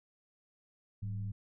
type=tone with frequency modulation; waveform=sine; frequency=103.83 Hz; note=G#2; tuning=in tune; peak=-35 dBFS; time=1.02-1.32 s; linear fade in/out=10 ms; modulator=84.4 Hz; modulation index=0.51; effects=none